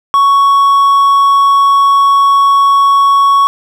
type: tone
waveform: triangle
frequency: 1113 Hz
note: C#6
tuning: 7 cents sharp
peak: -3 dBFS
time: 0.14-3.47 s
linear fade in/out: 0 ms
effects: none